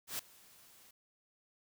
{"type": "noise with ADSR envelope", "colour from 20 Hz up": "white", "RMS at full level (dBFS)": -37, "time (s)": [0.07, 0.91], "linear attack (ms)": 120, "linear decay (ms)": 4, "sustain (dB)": -24, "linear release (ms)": 5, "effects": []}